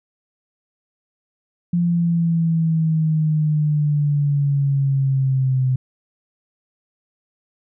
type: exponential sweep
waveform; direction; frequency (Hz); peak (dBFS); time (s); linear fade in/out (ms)
sine; down; 174.1 to 128.6; -15; 1.73-5.76; 5
effects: none